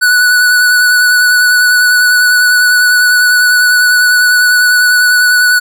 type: tone with vibrato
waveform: square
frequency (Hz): 1480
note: F#6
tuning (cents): 0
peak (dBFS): -6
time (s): 0.01-5.6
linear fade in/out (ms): 20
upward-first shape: sine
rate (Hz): 10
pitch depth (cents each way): 17
effects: none